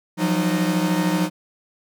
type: tone cluster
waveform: 45% pulse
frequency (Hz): 171.9 / 185.2 / 308.3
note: F3 / F#3 / D#4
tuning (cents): -27 / +2 / -16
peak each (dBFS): -23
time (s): 0.17-1.3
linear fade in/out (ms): 50
effects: none